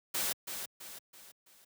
white noise with echo, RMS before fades -33 dBFS, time 0.14-0.33 s, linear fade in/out 10 ms, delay 330 ms, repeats 4, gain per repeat -7 dB, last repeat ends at 1.65 s, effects high-pass 100 Hz 12 dB/octave

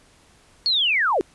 sine linear sweep, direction down, 4435 to 311.7 Hz, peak -17 dBFS, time 0.66-1.21 s, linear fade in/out 0 ms, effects pink hiss -55 dBFS RMS until 1.34 s + resampled to 24000 Hz

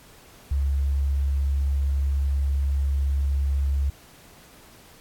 sine tone, 69.3 Hz, C#2, in tune, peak -20 dBFS, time 0.51-3.9 s, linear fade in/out 5 ms, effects pink hiss -51 dBFS RMS until 5 s + AAC 64 kbps

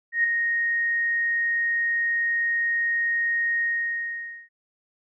sine tone with ADSR envelope, 1864.7 Hz, A#6, in tune, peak -16 dBFS, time 0.12-4.49 s, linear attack 120 ms, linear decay 5 ms, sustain -5 dB, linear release 870 ms, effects none

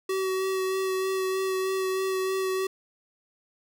square tone with vibrato, 379.3 Hz, F#4, 43 cents sharp, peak -26 dBFS, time 0.09-2.67 s, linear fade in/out 5 ms, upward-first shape sine, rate 3.2 Hz, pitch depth 14 cents each way, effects none

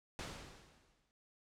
pink noise with exponential decay, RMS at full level -42 dBFS, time 0.19-1.11 s, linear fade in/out 0 ms, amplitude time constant 200 ms, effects low-pass 7000 Hz 12 dB/octave

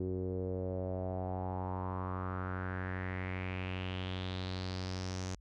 sawtooth tone with low-pass filter sweep, 92.5 Hz, F#2, in tune, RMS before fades -38 dBFS, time 0-5.35 s, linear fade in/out 5 ms, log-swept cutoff 370 to 6400 Hz, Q 4.4, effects added 50 Hz sine -56 dBFS peak until 5.4 s

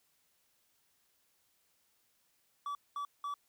triangle tone bursts at uneven times, 1149 Hz, D6, 38 cents flat, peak -34 dBFS, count 3, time 2.66-2.75 / 2.96-3.05 / 3.24-3.34 s, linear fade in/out 2 ms, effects white hiss -74 dBFS RMS until 3.48 s

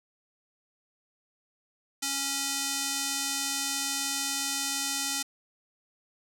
square tone with band-pass filter, 276.6 Hz, C#4, 4 cents flat, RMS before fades -31 dBFS, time 2.02-5.23 s, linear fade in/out 10 ms, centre 6900 Hz, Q 1.2, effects 9-bit

